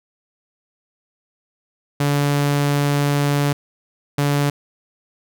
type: tone bursts at uneven times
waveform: sawtooth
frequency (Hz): 143.6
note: D3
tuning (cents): -39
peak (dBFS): -12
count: 2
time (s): 2-3.53 / 4.18-4.5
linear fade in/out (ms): 5
effects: none